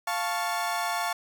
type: chord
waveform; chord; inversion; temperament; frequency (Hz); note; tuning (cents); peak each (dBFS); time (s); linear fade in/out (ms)
30% pulse; F augmented; none; equal; 698.5 / 880 / 1108.7; F5 / A5 / C#6; 0 / 0 / 0; -28 / -29 / -30; 0.07-1.13; 5
effects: none